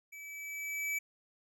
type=tone with level ramp; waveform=square; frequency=2300 Hz; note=D7; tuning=37 cents flat; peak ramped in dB=-47 to -32 dBFS; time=0.12-0.99 s; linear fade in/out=10 ms; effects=none

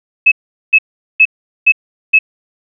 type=tone bursts; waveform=sine; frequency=2590 Hz; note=E7; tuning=31 cents flat; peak=-3 dBFS; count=5; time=0.26-2.19 s; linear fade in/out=10 ms; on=58 ms; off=410 ms; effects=none

